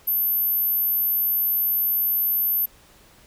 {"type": "tone", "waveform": "sine", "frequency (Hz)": 13080, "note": "G#9", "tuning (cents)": -28, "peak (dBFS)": -19, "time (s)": [0.07, 2.66], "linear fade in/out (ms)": 10, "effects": ["pink hiss -53 dBFS RMS until 3.26 s"]}